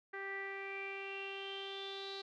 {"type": "tone with low-pass filter sweep", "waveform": "sawtooth", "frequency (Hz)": 392, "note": "G4", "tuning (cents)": 0, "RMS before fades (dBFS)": -44, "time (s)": [0.13, 2.22], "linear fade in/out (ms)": 10, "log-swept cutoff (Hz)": [1800, 4100], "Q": 9.6, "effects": []}